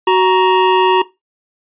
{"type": "tone pair together", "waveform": "square", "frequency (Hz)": [372.7, 939.7], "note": ["F#4", "A#5"], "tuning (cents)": [13, 14], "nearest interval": "octave + major third", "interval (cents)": 1601, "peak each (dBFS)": -12, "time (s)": [0.07, 1.02], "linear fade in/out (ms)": 5, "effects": ["noise-tail reverb RT60 0.2 s tail -17 dB re dry", "resampled to 8000 Hz"]}